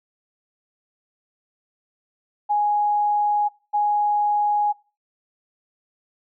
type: tone pair in turn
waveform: sine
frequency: 830.6 / 830.6 Hz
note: G#5 / G#5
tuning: 0 / 0 cents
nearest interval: unison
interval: 0 cents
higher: neither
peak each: -17 dBFS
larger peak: neither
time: 2.49-3.49 / 3.73-4.73 s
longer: neither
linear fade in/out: 20 ms
effects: noise-tail reverb RT60 0.3 s tail -20 dB re dry